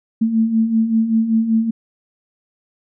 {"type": "beating tone pair", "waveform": "sine", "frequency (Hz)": [220, 225.2], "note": ["A3", "A3"], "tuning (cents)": [0, 40], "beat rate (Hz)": 5.2, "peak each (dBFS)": [-21, -14], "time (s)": [0.21, 1.71], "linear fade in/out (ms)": 10, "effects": []}